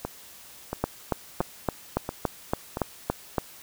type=two click trains; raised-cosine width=1 ms; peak=-9 / -15 dBFS; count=10 / 5; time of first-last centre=0.84-3.382 / 0.05-2.771 s; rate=3.54 / 1.47 Hz; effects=white hiss -48 dBFS RMS until 3.62 s